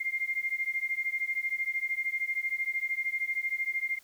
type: beating tone pair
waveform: sine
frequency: 2106 / 2119 Hz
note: C7 / C7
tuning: +11 / +21 cents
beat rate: 13 Hz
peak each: -32 / -32 dBFS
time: 0-3.99 s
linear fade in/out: 10 ms
effects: white hiss -60 dBFS RMS until 4.03 s